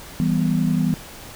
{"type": "chord", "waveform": "sine", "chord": "E minor", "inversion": "none", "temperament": "equal", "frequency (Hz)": [164.81, 196, 246.9], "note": ["E3", "G3", "B3"], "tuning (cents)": [0, 0, 0], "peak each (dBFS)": [-20, -22, -22], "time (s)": [0.2, 0.94], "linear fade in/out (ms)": 0, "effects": ["pink hiss -39 dBFS RMS until 1.35 s"]}